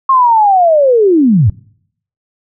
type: linear sweep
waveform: sine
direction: down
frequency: 1083 to 85.4 Hz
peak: -5 dBFS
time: 0.09-1.5 s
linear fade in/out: 5 ms
effects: noise-tail reverb RT60 0.7 s tail -25 dB re dry